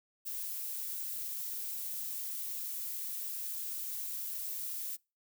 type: noise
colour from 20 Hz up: violet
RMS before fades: -39 dBFS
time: 0.25-4.97 s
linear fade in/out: 20 ms
effects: noise-tail reverb RT60 0.3 s tail -26 dB re dry